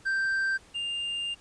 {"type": "tone pair in turn", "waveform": "triangle", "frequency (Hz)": [1568, 2802], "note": ["G6", "F7"], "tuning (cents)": [0, 5], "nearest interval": "minor seventh", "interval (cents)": 1005, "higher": "second", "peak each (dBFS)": [-23, -28], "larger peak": "first", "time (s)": [[0.05, 0.58], [0.74, 1.35]], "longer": "second", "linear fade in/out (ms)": 20, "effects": ["pink hiss -56 dBFS RMS until 1.4 s", "resampled to 22050 Hz"]}